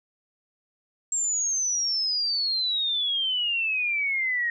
sine exponential sweep, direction down, 7540 to 1864.7 Hz, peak -23 dBFS, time 1.12-4.5 s, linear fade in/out 2 ms, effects none

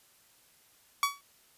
sawtooth tone with exponential decay, 1132 Hz, C#6, 36 cents sharp, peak -18 dBFS, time 1.03-1.21 s, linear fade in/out 1 ms, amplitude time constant 38 ms, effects white hiss -63 dBFS RMS until 1.57 s + resampled to 32000 Hz

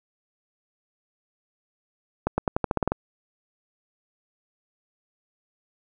accelerating click train, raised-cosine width 1 ms, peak -8 dBFS, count 10, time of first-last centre 2.27-2.92 s, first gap 110 ms, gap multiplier 0.89, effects none

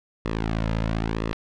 sawtooth tone with flanger, 55.1 Hz, A1, 3 cents sharp, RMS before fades -26 dBFS, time 0.25-1.33 s, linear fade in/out 0 ms, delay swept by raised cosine 1.3 to 2.7 ms, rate 1 Hz, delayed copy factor -0.75, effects low-pass 4000 Hz 12 dB/octave

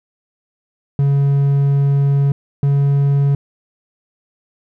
triangle tone pair in turn, 140.1 / 140.6 Hz, C#3 / C#3, +19 / +25 cents, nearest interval unison, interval 6 cents, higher second, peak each -9 dBFS, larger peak neither, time 0.99-2.32 / 2.63-3.35 s, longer first, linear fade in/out 2 ms, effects none

